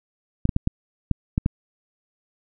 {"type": "clicks", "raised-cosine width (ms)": 5, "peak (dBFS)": -7, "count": 7, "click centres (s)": [0.454, 0.492, 0.564, 0.674, 1.113, 1.379, 1.461], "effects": []}